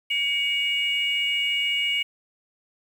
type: tone pair together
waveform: sine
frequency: 2253 / 2869 Hz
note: C#7 / F7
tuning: +28 / +46 cents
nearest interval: major third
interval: 418 cents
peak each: -24 / -23 dBFS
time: 0.1-2.03 s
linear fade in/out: 10 ms
effects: tanh soft clip ceiling -15 dBFS + 8-bit